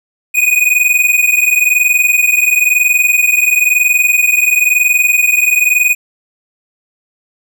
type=tone pair together; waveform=square; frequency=2468 / 2489 Hz; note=D#7 / D#7; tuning=-15 / 0 cents; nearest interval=unison; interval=15 cents; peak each=-12 dBFS; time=0.34-5.95 s; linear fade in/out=20 ms; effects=8-bit